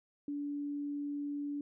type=tone; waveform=sine; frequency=288.4 Hz; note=D4; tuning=31 cents flat; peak=-35 dBFS; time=0.28-1.61 s; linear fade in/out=2 ms; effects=none